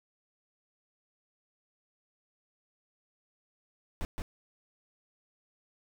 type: noise with echo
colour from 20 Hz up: brown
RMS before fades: -33 dBFS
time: 4.01-4.05 s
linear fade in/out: 0 ms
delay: 170 ms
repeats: 1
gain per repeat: -2 dB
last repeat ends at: 4.22 s
effects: none